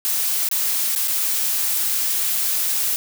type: noise with dropouts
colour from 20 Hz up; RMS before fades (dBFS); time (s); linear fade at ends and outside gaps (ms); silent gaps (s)
blue; -21; 0.05-2.96; 0; 0.488-0.513 / 0.951-0.96 / 1.075-1.081
effects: none